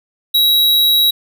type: tone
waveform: square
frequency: 3864 Hz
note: B7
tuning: 39 cents flat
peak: -10 dBFS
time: 0.34-1.11 s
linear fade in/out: 10 ms
effects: none